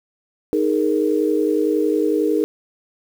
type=chord; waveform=sine; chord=D# suspended fourth; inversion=none; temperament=equal; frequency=311.1 / 415.3 / 466.2 Hz; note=D#4 / G#4 / A#4; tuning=0 / 0 / 0 cents; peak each=-19 / -20 / -21 dBFS; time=0.53-2.44 s; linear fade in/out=0 ms; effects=7-bit